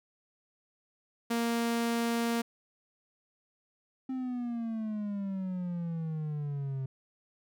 sawtooth tone, 233.1 Hz, A#3, in tune, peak -24 dBFS, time 1.3-2.42 s, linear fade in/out 10 ms
triangle exponential sweep, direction down, 263.4 to 131.5 Hz, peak -30 dBFS, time 4.09-6.86 s, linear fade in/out 5 ms
effects none

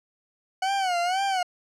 40% pulse tone with vibrato, 740 Hz, F#5, in tune, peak -22 dBFS, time 0.62-1.43 s, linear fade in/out 5 ms, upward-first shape sine, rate 2 Hz, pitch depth 120 cents each way, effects low-pass 7000 Hz 12 dB/octave

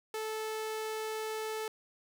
sawtooth tone, 436.7 Hz, A4, 13 cents flat, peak -31 dBFS, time 0.14-1.68 s, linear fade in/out 2 ms, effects none

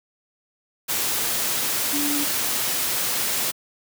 sine tone in noise, 290.2 Hz, D4, 21 cents flat, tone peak -25 dBFS, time 1.92-2.25 s, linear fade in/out 20 ms, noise white, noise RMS -24 dBFS, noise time 0.88-3.52 s, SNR -4 dB, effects high-pass 100 Hz 12 dB/octave

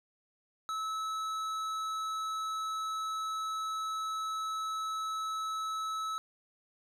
sine tone with tanh clipping, 1300 Hz, E6, 24 cents flat, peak -35 dBFS, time 0.69-6.18 s, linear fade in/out 0 ms, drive 13 dB, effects none

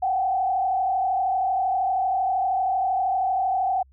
sine tone with frequency modulation, 756 Hz, F#5, 37 cents sharp, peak -20 dBFS, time 0.02-3.83 s, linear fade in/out 10 ms, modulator 32.8 Hz, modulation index 1, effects added 66 Hz sine -52 dBFS peak until 3.92 s

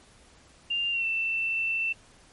sine tone with pitch glide, 2794 to 2676 Hz, F7 to E7, 0 to +25 cents, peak -25 dBFS, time 0.7-1.93 s, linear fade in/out 10 ms, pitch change -75 cents, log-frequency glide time 0.91-1.06 s, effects pink hiss -56 dBFS RMS until 2.32 s + MP3 48 kbps

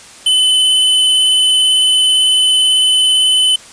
square tone with vibrato, 3027 Hz, F#7, 39 cents sharp, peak -9 dBFS, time 0.26-3.56 s, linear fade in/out 5 ms, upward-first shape sine, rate 18 Hz, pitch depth 12 cents each way, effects white hiss -37 dBFS RMS until 3.72 s + resampled to 22050 Hz

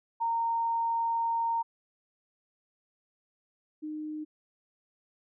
sine tone pair in turn, 922 / 306.3 Hz, A#5 / D#4, -19 / -27 cents, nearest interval octave + perfect fifth, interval 1908 cents, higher first, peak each -26 / -34 dBFS, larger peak first, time 0.2-1.63 / 3.82-4.25 s, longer first, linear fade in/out 20 ms, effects none

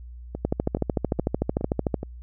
two click trains, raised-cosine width 2 ms, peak -17 / -9 dBFS, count 5 / 21, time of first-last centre 0.35-2.031 / 0.45-1.943 s, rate 2.38 / 13.4 Hz, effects added 60 Hz sine -38 dBFS peak until 2.22 s

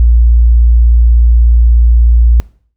sine tone, 58.27 Hz, A#1, in tune, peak -3 dBFS, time 0-2.4 s, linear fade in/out 0 ms, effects noise-tail reverb RT60 0.5 s tail -22 dB re dry

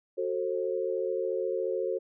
sine chord, F# diminished, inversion none, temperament just, 370 / 444 / 532.8 Hz, F#4 / A4 / C5, 0 / +16 / +31 cents, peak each -32 dBFS, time 0.17-1.99 s, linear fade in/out 20 ms, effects none

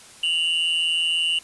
triangle tone pair together, 2794 / 2960 Hz, F7 / F#7, 0 / 0 cents, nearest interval minor second, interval 100 cents, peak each -21 / -21 dBFS, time 0.23-1.39 s, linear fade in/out 5 ms, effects white hiss -46 dBFS RMS until 1.43 s + resampled to 24000 Hz

